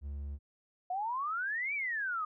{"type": "tone", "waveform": "triangle", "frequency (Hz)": 71.1, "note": "C#2", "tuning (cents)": 45, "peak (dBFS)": -35, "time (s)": [0.01, 0.39], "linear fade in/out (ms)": 50}
{"type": "exponential two-way sweep", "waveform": "sine", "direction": "up then down", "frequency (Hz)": [709, 2364, 1213], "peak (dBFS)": -32, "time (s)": [0.9, 2.25], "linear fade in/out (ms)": 5, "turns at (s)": 1.74}
{"effects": []}